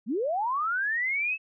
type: linear sweep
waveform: sine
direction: up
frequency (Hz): 185 to 2637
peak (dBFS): -25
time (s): 0.06-1.38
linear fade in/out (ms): 50
effects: none